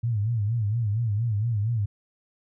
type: tone with vibrato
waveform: sine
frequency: 110 Hz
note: A2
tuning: in tune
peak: -22 dBFS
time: 0.03-1.86 s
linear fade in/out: 10 ms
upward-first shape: sine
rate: 4.3 Hz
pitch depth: 150 cents each way
effects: none